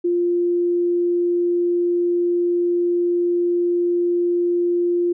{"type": "tone", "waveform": "sine", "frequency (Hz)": 349.2, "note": "F4", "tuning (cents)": 0, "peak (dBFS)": -16, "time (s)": [0.04, 5.13], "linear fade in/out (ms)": 10, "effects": []}